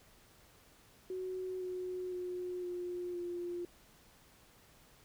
sine tone with pitch steps, 371.2 / 365.9 / 360.6 / 355.5 / 350.4 Hz, F#4 / F#4 / F#4 / F4 / F4, +6 / -19 / -45 / +31 / +6 cents, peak -37 dBFS, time 1.1-3.65 s, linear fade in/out 2 ms, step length 510 ms, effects pink hiss -63 dBFS RMS until 5.04 s

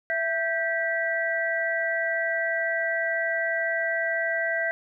sine tone cluster, 665 / 1574 / 1952 Hz, E5 / G6 / B6, +15 / +7 / -21 cents, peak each -28 dBFS, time 0.1-4.71 s, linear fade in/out 0 ms, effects none

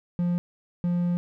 triangle tone pair in turn, 175.2 / 175.2 Hz, F3 / F3, +6 / +6 cents, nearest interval unison, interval 0 cents, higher neither, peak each -20 dBFS, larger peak neither, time 0.19-0.38 / 0.84-1.17 s, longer second, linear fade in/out 0 ms, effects none

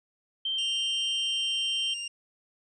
sine tone, 3136 Hz, G7, in tune, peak -27 dBFS, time 0.45-1.94 s, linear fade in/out 5 ms
sawtooth tone with pitch glide, 2813 to 2797 Hz, F7 to F7, +12 to +2 cents, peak -30 dBFS, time 0.58-2.08 s, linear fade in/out 5 ms, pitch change -10 cents, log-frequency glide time 1.13-1.53 s
effects resampled to 22050 Hz

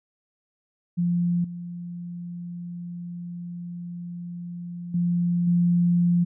sine tone with level steps, 174.1 Hz, F3, 5 cents flat, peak -20 / -32 / -20 / -17 dBFS, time 0.97-6.25 s, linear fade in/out 20 ms, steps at 1.44 / 4.94 / 5.47 s, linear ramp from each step 5 ms, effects none

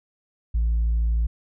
triangle tone with tanh clipping, 56.5 Hz, A1, 47 cents sharp, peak -19 dBFS, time 0.54-1.27 s, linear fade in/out 10 ms, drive 6 dB, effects none

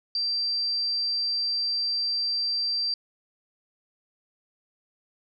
sine tone, 4700 Hz, D8, 1 cent sharp, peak -24 dBFS, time 0.15-2.94 s, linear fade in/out 2 ms, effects none

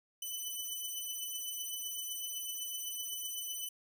10% pulse beating tone pair, 2995 / 3002.9 Hz, F#7 / F#7, +20 / +25 cents, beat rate 7.9 Hz, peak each -36 / -31 dBFS, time 0.22-3.69 s, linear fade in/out 5 ms, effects none

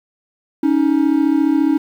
triangle tone pair together, 280 / 314.5 Hz, C#4 / D#4, +18 / +19 cents, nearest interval major second, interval 201 cents, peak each -13 dBFS, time 0.63-1.78 s, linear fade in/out 5 ms, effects 8-bit

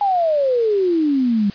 sine exponential sweep, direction down, 830.6 to 196 Hz, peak -14 dBFS, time 0.01-1.5 s, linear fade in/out 2 ms, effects white hiss -40 dBFS RMS until 1.54 s + resampled to 11025 Hz

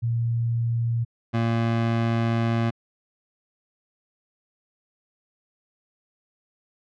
sine / 25% pulse tone pair in turn, 116.7 / 115.23 Hz, A#2 / A#2, +2 / -20 cents, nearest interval unison, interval 22 cents, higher first, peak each -21 / -17 dBFS, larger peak second, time 0.02-1.05 / 1.33-2.71 s, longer second, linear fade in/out 20 ms, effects low-pass 3000 Hz 12 dB/octave

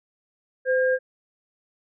sine tone pair together, 513.4 / 1614 Hz, C5 / G#6, -33 / -50 cents, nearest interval octave + minor sixth, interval 1983 cents, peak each -19 / -25 dBFS, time 0.65-0.99 s, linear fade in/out 50 ms, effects none

